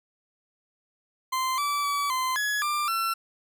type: tone with pitch steps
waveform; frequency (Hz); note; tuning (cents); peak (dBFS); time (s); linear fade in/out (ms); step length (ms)
40% pulse; 1039 / 1157 / 1145 / 1032 / 1686 / 1189 / 1350; C6 / D6 / D6 / C6 / G#6 / D6 / E6; -12 / -26 / -44 / -24 / +26 / +21 / +41; -24; 1.32-3.14; 10; 260
effects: none